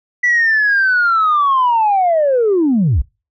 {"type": "linear sweep", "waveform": "sine", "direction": "down", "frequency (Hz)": [1975.5, 49], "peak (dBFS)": -9, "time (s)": [0.23, 3.02], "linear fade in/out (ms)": 10, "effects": ["noise-tail reverb RT60 0.3 s tail -26 dB re dry", "tanh soft clip ceiling -7 dBFS"]}